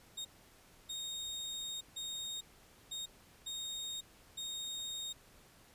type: tone bursts at uneven times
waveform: 30% pulse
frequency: 3714 Hz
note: A#7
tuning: 7 cents flat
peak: -37 dBFS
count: 6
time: 0.17-0.25 / 0.89-1.81 / 1.96-2.41 / 2.91-3.06 / 3.46-4.01 / 4.37-5.13 s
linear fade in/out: 10 ms
effects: pink hiss -62 dBFS RMS until 5.74 s + resampled to 32000 Hz